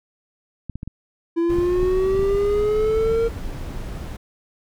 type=clicks; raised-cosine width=5 ms; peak=-18 dBFS; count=10; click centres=0.697 / 0.756 / 0.831 / 0.876 / 1.586 / 1.83 / 2.15 / 2.193 / 2.229 / 2.349 s
type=linear sweep; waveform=triangle; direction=up; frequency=333.3 to 462.9 Hz; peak=-15 dBFS; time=1.36-3.29 s; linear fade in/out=20 ms
type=noise; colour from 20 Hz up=brown; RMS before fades=-29 dBFS; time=1.49-4.17 s; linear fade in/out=10 ms
effects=none